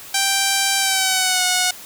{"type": "tone with pitch glide", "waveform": "5% pulse", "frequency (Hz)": [784, 731.5], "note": ["G5", "F#5"], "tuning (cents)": [0, -20], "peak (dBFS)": -4, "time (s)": [0.14, 1.71], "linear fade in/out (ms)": 5, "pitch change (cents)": -120, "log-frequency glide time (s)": [0.78, 1.43], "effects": ["white hiss -38 dBFS RMS until 1.85 s"]}